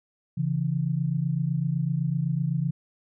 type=tone pair together; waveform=sine; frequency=137.69 / 165.6 Hz; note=C#3 / E3; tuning=-11 / +8 cents; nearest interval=minor third; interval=319 cents; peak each=-26 dBFS; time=0.37-2.71 s; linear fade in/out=10 ms; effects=none